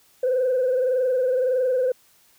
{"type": "tone with frequency modulation", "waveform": "sine", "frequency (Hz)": 510, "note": "C5", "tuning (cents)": -44, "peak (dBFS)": -17, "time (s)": [0.23, 1.92], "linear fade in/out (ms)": 5, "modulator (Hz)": 21.7, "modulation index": 0.82, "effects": ["tanh soft clip ceiling -15 dBFS", "white hiss -58 dBFS RMS until 2.38 s"]}